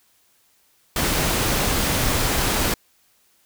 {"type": "noise", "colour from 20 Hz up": "pink", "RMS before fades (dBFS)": -21, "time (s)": [0.96, 2.74], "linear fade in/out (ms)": 2, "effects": ["white hiss -61 dBFS RMS until 3.45 s"]}